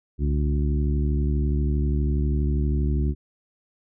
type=harmonic tone with a mistuned harmonic; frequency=72.4 Hz; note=D2; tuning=24 cents flat; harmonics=1 / 2 / 3 / 4 / 5; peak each=-21 / -27 / -31 / -33 / -35 dBFS; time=0.18-3.15 s; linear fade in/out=50 ms; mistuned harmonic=1; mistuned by=-110 cents; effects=none